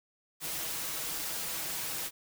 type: noise with comb filter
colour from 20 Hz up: white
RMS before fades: -36 dBFS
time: 0.4-2.11 s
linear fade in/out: 50 ms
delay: 6.2 ms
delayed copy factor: +0.5
effects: none